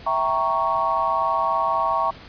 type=chord; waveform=sine; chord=E diminished seventh; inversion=none; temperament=equal; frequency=659.3 / 784 / 932.3 / 1108.7 Hz; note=E5 / G5 / Bb5 / Db6; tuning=0 / 0 / 0 / 0 cents; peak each=-26 / -27 / -24 / -22 dBFS; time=0.06-2.11 s; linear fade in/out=10 ms; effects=pink hiss -43 dBFS RMS until 2.28 s + resampled to 11025 Hz